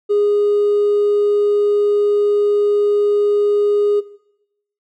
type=tone with hard clipping; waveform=triangle; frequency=412.1 Hz; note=G#4; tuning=13 cents flat; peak=-12 dBFS; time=0.09-4.01 s; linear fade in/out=20 ms; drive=2 dB; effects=noise-tail reverb RT60 0.8 s tail -17 dB re dry